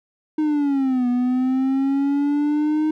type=linear two-way sweep; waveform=triangle; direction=down then up; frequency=311.1 to 243.7 to 311.1 Hz; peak=-15 dBFS; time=0.38-2.91 s; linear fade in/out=5 ms; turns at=1.08 s; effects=none